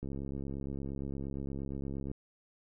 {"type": "click train", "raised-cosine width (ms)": 3, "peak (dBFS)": -27, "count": 144, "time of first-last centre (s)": [0.03, 2.115], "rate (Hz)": 68.6, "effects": []}